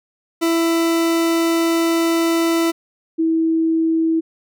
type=tone pair in turn; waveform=40% pulse / sine; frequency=332.1 / 324.7 Hz; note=E4 / E4; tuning=+13 / -26 cents; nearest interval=unison; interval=39 cents; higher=first; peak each=-14 dBFS; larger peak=neither; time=0.41-2.72 / 3.18-4.21 s; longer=first; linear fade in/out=20 ms; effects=none